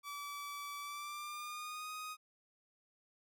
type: tone with pitch glide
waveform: sawtooth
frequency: 1152 to 1249 Hz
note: D6 to D#6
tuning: -34 to +6 cents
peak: -39 dBFS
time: 0.03-2.17 s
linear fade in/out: 50 ms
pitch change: +140 cents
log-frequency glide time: 0.8-1.91 s
effects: none